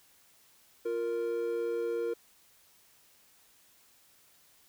triangle tone pair together, 349.2 / 466.1 Hz, F4 / A#4, 0 / 0 cents, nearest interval perfect fourth, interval 500 cents, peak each -34 / -29 dBFS, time 0.85-2.14 s, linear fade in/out 10 ms, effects white hiss -63 dBFS RMS until 4.68 s

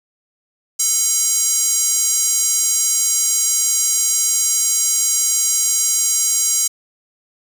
square tone with high-pass filter, 440.3 Hz, A4, 1 cent sharp, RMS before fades -17 dBFS, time 0.79-6.68 s, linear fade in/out 10 ms, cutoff 6900 Hz, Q 3.8, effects none

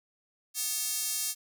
square tone with high-pass filter, 246.9 Hz, B3, in tune, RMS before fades -32 dBFS, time 0.54-1.35 s, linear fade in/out 50 ms, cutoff 6700 Hz, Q 0.95, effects none

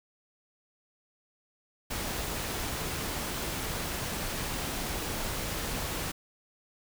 pink noise, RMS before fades -34 dBFS, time 1.9-6.12 s, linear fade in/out 10 ms, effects none

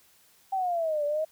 sine exponential two-way sweep, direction down then up, 784 to 578 to 638 Hz, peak -25 dBFS, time 0.52-1.25 s, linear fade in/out 10 ms, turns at 1.05 s, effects white hiss -61 dBFS RMS until 1.31 s

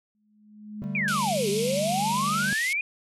sine tone with exponential growth, 211 Hz, G#3, 28 cents sharp, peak -30 dBFS, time 0.15-0.84 s, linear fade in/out 0 ms, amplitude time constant 150 ms
triangle chord, D suspended fourth, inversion none, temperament equal, 146.83 / 196 / 220 Hz, D3 / G3 / A3, 0 / 0 / 0 cents, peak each -33 / -29 / -34 dBFS, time 0.82-2.53 s, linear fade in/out 0 ms
sine exponential two-way sweep, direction down then up, 2489 to 387.6 to 2489 Hz, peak -24 dBFS, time 0.95-2.81 s, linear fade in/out 2 ms, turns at 1.49 s
pink band-pass noise, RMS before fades -34 dBFS, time 1.08-2.73 s, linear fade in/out 0 ms, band 2200 to 12000 Hz, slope 96 dB/octave
effects none

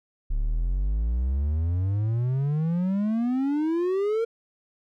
triangle exponential sweep, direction up, 33.98 to 466.2 Hz, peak -20 dBFS, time 0.3-4.25 s, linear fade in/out 10 ms, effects none

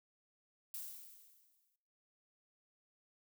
violet noise with exponential decay, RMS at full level -43 dBFS, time 0.74-1.76 s, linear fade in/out 2 ms, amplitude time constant 220 ms, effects noise-tail reverb RT60 1.0 s tail -21 dB re dry

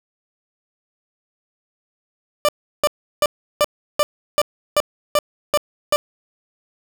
30% pulse tone bursts, 592 Hz, D5, 14 cents sharp, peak -10 dBFS, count 10, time 2.45-5.96 s, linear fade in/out 0 ms, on 36 ms, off 350 ms, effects none

